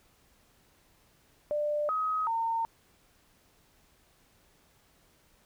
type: tone with pitch steps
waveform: sine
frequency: 594 / 1265 / 912 Hz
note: D5 / D#6 / A#5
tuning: +20 / +28 / -38 cents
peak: -27 dBFS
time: 1.51-2.65 s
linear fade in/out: 0 ms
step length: 380 ms
effects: pink hiss -65 dBFS RMS until 5.45 s